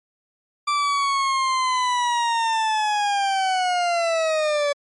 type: linear sweep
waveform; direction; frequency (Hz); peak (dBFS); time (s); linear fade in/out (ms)
40% pulse; down; 1174.7 to 570; -18; 0.67-4.73; 10
effects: low-pass 7000 Hz 12 dB/octave + MP3 48 kbps